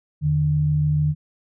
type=tone pair together; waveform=sine; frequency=83 / 150 Hz; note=E2 / D3; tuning=+12 / +37 cents; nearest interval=minor seventh; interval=1025 cents; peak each=-26 / -17 dBFS; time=0.21-1.15 s; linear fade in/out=50 ms; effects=none